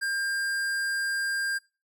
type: tone with hard clipping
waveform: sine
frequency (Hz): 1600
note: G6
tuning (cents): +35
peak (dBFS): -28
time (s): 0.01-1.59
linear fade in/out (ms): 20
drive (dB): 17
effects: noise-tail reverb RT60 0.3 s tail -22 dB re dry